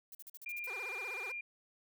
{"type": "noise bursts", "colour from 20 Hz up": "violet", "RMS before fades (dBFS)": -50, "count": 8, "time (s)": [0.12, 0.668], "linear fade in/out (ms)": 2, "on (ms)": 30, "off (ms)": 44}
{"type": "tone", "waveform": "sine", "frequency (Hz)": 2400, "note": "D7", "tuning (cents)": 37, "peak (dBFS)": -39, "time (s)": [0.46, 1.41], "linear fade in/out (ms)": 5}
{"type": "tone with vibrato", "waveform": "15% pulse", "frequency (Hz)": 440, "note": "A4", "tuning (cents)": 0, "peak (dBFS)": -40, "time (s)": [0.67, 1.32], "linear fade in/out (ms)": 5, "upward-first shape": "sine", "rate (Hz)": 16, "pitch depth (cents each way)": 290}
{"effects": []}